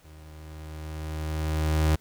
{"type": "tone with level ramp", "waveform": "35% pulse", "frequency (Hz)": 77.78, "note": "D#2", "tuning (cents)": 0, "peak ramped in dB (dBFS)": [-45, -17], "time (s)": [0.04, 1.96], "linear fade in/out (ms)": 10, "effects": ["pink hiss -60 dBFS RMS until 2 s"]}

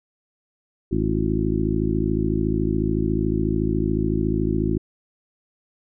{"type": "harmonic tone with a mistuned harmonic", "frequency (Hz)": 53.9, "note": "A1", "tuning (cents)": -35, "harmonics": [1, 2, 3, 4, 5, 6, 7], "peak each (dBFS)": [-27, -27, -27, -27, -27, -27, -27], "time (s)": [0.91, 4.78], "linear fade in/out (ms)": 10, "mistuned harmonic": 7, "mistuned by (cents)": -78, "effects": []}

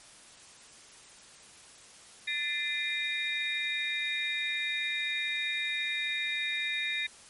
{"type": "tone cluster", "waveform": "sine", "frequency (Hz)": [1761, 2061, 2396, 3729], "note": ["A6", "C7", "D7", "A#7"], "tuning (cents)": [1, -27, 34, 0], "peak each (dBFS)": [-37, -35, -35, -34], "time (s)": [2.27, 7.07], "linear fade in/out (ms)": 10, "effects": ["white hiss -53 dBFS RMS until 7.29 s", "MP3 48 kbps"]}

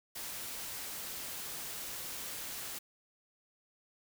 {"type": "noise", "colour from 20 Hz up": "white", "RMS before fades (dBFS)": -42, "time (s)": [0.15, 2.79], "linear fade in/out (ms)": 10, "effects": []}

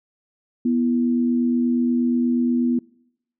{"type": "tone pair together", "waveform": "sine", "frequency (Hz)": [244, 332.4], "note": ["B3", "E4"], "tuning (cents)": [-21, 15], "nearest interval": "perfect fourth", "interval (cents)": 536, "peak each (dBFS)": [-17, -26], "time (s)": [0.65, 2.79], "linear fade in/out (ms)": 5, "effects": ["noise-tail reverb RT60 0.8 s tail -25 dB re dry"]}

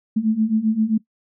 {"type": "beating tone pair", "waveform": "sine", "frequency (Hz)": [214.5, 222.1], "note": ["A3", "A3"], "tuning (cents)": [-44, 16], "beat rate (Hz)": 7.6, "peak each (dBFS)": [-21, -18], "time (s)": [0.16, 0.98], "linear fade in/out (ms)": 10, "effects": ["noise-tail reverb RT60 0.1 s tail -19 dB re dry"]}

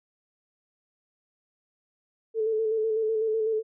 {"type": "tone with vibrato", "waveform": "sine", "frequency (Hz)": 440, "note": "A4", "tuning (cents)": 0, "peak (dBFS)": -23, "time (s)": [2.34, 3.63], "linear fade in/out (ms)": 50, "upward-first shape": "square", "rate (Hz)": 8, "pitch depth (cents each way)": 28, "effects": []}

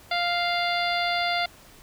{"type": "harmonic tone with a mistuned harmonic", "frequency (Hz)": 698.5, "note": "F5", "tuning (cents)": 0, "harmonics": [1, 2, 3, 4, 5, 6, 7], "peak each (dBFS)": [-26, -31, -29, -36, -32, -36, -35], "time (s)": [0.11, 1.46], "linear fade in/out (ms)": 5, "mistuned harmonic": 7, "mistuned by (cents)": -59, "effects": ["pink hiss -51 dBFS RMS until 1.82 s"]}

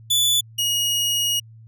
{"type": "tone pair in turn", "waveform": "sawtooth", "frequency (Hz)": [3470, 2884], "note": ["A7", "F#7"], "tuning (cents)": [-25, -45], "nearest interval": "minor third", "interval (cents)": 320, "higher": "first", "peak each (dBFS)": [-13, -16], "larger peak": "first", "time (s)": [[0.1, 0.41], [0.58, 1.4]], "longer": "second", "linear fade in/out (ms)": 10, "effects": ["added 112 Hz sine -42 dBFS peak until 1.67 s"]}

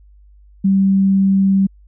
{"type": "tone", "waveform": "sine", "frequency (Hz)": 194.1, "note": "G3", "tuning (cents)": -17, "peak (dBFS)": -10, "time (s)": [0.64, 1.67], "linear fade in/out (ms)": 10, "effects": ["added 50 Hz sine -43 dBFS peak until 1.87 s"]}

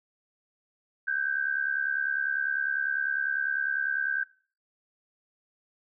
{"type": "tone pair together", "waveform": "sine", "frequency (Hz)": [1532, 1602], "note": ["G6", "G6"], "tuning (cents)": [-40, 37], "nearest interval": "minor second", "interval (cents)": 77, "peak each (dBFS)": [-29, -29], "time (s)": [1.07, 4.24], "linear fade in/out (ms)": 10, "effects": ["noise-tail reverb RT60 0.4 s tail -19 dB re dry"]}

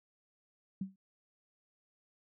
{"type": "tone with exponential decay", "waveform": "sine", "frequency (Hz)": 191.8, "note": "G3", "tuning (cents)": -37, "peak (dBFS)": -31, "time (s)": [0.81, 0.96], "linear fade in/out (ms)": 5, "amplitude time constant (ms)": 32, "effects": []}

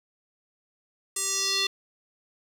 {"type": "tone with band-pass filter sweep", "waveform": "square", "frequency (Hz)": 390, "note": "G4", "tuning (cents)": -9, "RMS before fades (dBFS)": -27, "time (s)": [1.16, 1.67], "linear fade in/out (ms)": 5, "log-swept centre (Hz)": [8500, 3700], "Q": 3.2, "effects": ["8-bit"]}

